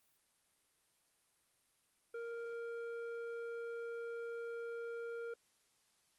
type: tone with low-pass filter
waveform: square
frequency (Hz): 466.2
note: A#4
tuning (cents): 0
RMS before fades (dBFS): -44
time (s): 2.14-5.34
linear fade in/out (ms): 5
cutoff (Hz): 1300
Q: 1.3
effects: white hiss -75 dBFS RMS until 6.18 s + Opus 32 kbps